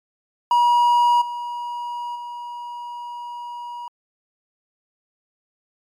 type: tone with level steps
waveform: triangle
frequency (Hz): 960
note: B5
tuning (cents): -49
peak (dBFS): -11 / -24 / -28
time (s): 0.51-3.88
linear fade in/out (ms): 2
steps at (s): 1.21 / 2.15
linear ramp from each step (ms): 10
effects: MP3 96 kbps